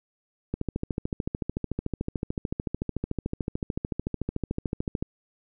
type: click train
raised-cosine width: 3 ms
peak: -15 dBFS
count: 62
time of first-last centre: 0.54-5.025 s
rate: 13.6 Hz
effects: none